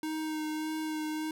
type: tone with vibrato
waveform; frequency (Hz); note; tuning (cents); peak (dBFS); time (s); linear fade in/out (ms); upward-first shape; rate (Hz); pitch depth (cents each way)
square; 311.1; D#4; 0; -33; 0.03-1.31; 2; sine; 1.7; 15
effects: none